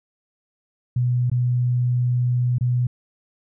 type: tone with dropouts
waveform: sine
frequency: 123.4 Hz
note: B2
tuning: 1 cent flat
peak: -17 dBFS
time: 0.96-2.87 s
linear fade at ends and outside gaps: 5 ms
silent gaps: 1.299-1.315 / 2.584-2.609 s
effects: none